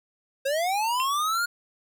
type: linear sweep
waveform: square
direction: up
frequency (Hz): 527 to 1444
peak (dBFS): -24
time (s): 0.45-1.46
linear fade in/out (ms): 10
type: tone with exponential decay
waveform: triangle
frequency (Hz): 2727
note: F7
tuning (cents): -42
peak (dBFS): -23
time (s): 1-1.12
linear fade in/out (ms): 0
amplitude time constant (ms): 24
effects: none